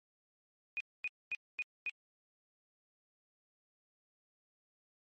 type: tone bursts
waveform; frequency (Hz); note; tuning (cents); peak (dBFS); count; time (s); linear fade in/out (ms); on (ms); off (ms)
sine; 2478; D#7; -8; -34; 5; 0.77-1.895; 0; 33; 240
effects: MP3 32 kbps